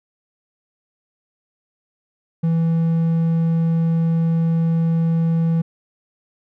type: tone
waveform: triangle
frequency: 164.81 Hz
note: E3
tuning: in tune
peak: -13 dBFS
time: 2.43-5.62 s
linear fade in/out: 10 ms
effects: none